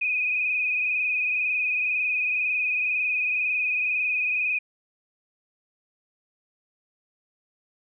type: tone with frequency modulation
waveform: sine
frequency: 2490 Hz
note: D#7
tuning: 1 cent sharp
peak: -22 dBFS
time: 0.01-4.59 s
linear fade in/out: 10 ms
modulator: 22 Hz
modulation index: 2.9
effects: none